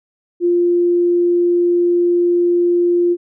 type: tone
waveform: sine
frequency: 349.2 Hz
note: F4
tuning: in tune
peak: -11 dBFS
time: 0.4-3.17 s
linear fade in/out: 50 ms
effects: none